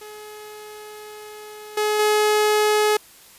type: tone with level steps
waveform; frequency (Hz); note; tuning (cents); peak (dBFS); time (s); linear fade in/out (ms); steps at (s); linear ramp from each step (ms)
sawtooth; 423.5; G#4; +34; -33 / -15 / -12; 0.01-2.97; 5; 1.77 / 1.99; 5
effects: white hiss -48 dBFS RMS until 3.38 s + resampled to 32000 Hz